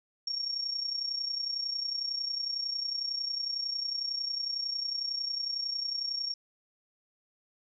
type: tone with amplitude modulation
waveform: sine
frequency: 5530 Hz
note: F8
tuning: 18 cents flat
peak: -28 dBFS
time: 0.27-6.34 s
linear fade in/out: 5 ms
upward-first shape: sine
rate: 31 Hz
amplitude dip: 65%
effects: none